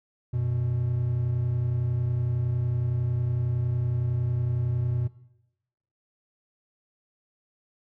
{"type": "tone pair together", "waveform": "triangle", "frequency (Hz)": [91.4, 122.29], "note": ["F#2", "B2"], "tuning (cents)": [-21, -17], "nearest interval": "perfect fourth", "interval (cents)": 504, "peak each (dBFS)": [-29, -23], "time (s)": [0.33, 5.08], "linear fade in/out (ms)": 10, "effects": ["noise-tail reverb RT60 0.9 s tail -18 dB re dry"]}